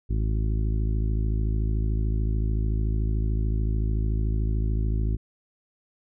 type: harmonic tone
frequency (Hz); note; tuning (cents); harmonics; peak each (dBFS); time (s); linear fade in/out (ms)
53.6; A1; -45; 1 / 2 / 3 / 4 / 5 / 6 / 7; -23 / -28 / -38 / -37 / -41 / -41 / -43; 0.09-5.17; 20
effects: none